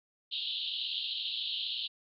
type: band-pass noise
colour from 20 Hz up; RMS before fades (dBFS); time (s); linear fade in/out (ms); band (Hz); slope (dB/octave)
pink; -36; 0.31-1.88; 20; 2900 to 4200; 96
effects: none